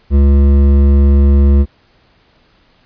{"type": "tone with hard clipping", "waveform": "sine", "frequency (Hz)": 69.9, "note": "C#2", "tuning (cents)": 15, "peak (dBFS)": -7, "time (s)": [0.1, 1.66], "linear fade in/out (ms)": 50, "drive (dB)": 11, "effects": ["pink hiss -52 dBFS RMS until 2.85 s", "resampled to 11025 Hz"]}